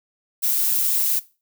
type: noise with amplitude modulation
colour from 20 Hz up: violet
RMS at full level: -19 dBFS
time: 0.42-1.2 s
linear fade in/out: 20 ms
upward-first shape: sine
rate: 128 Hz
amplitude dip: 30%
effects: noise-tail reverb RT60 0.3 s tail -18 dB re dry